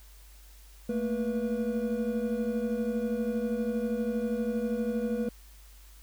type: tone cluster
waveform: triangle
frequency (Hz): 219.6 / 232.1 / 485.8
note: A3 / A#3 / B4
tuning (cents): -3 / -7 / -29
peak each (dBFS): -29 / -32 / -30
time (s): 0.89-5.29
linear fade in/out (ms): 5
effects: added 50 Hz sine -50 dBFS peak until 6.02 s + white hiss -58 dBFS RMS until 6.02 s